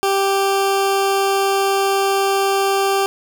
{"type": "tone", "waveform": "20% pulse", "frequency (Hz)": 392, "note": "G4", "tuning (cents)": 0, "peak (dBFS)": -10, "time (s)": [0.03, 3.06], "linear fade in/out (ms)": 0, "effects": ["8-bit"]}